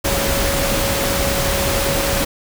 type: tone in noise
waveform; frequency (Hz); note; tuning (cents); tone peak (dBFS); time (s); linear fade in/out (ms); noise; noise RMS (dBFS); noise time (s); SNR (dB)
sine; 554.4; C#5; 0; -23; 0.04-2.25; 10; pink; -19; 0.04-2.25; -7
effects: none